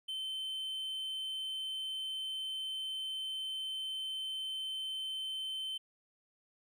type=tone; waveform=triangle; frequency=3082 Hz; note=G7; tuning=30 cents flat; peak=-35 dBFS; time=0.08-5.78 s; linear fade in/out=10 ms; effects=none